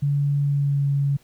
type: tone with pitch glide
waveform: sine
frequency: 142.7 to 140.57 Hz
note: D3 to C#3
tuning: -49 to +25 cents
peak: -18 dBFS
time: 0.02-1.17 s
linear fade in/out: 10 ms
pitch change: -26 cents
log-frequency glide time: 0.42-0.86 s
effects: pink hiss -58 dBFS RMS until 1.23 s